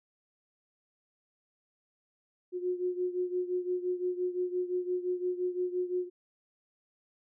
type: beating tone pair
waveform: sine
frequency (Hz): 359.8 / 365.6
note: F#4 / F#4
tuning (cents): -48 / -21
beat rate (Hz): 5.8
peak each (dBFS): -31 / -35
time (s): 2.52-6.1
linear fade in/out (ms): 50
effects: none